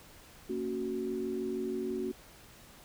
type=chord; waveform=sine; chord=F# major; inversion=first; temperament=just; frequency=231.2 / 277.5 / 370 Hz; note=A#3 / C#4 / F#4; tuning=-14 / +2 / 0 cents; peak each=-38 / -39 / -34 dBFS; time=0.49-2.12 s; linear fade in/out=10 ms; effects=pink hiss -55 dBFS RMS until 2.84 s